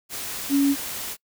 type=tone in noise; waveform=sine; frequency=280 Hz; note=C#4; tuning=18 cents sharp; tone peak=-16 dBFS; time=0.49-0.76 s; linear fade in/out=50 ms; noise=white; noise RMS=-32 dBFS; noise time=0.09-1.17 s; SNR=+13 dB; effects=noise-tail reverb RT60 0.1 s tail -25 dB re dry